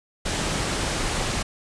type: low-pass noise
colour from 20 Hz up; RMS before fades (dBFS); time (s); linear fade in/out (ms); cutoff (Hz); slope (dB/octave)
pink; -26; 0.25-1.43; 10; 9500; 48
effects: none